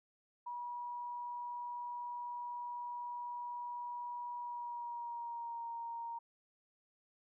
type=tone with pitch glide; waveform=sine; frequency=966 to 931.5 Hz; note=B5 to A#5; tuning=-39 to -2 cents; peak=-40 dBFS; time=0.46-6.19 s; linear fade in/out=10 ms; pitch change=-63 cents; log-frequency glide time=4.38-5.66 s; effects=none